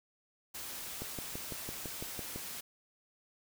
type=noise; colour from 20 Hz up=white; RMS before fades=-43 dBFS; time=0.54-2.61 s; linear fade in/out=10 ms
type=click train; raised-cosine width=2 ms; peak=-27 dBFS; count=9; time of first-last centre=1.02-2.36 s; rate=5.97 Hz
effects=none